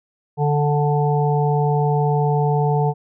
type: harmonic tone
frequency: 146.83 Hz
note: D3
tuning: in tune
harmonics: 1 / 3 / 5 / 6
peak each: -17 / -22 / -24 / -25 dBFS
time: 0.37-2.94 s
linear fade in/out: 50 ms
effects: none